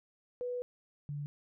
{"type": "tone pair in turn", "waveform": "sine", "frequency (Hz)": [492.6, 145.19], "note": ["B4", "D3"], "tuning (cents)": [-5, -19], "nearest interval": "octave + major sixth", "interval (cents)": 2114, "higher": "first", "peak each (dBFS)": [-34, -36], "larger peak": "first", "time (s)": [[0.41, 0.62], [1.09, 1.26]], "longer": "first", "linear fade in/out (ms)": 0, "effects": []}